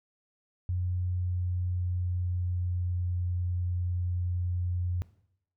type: tone with pitch glide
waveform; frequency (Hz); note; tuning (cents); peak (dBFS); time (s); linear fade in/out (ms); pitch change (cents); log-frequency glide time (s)
sine; 89.9 to 88.97; F#2 to F2; -49 to +33; -27; 0.69-5.02; 0; -18; 1.36-3.18
effects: noise-tail reverb RT60 0.7 s tail -17 dB re dry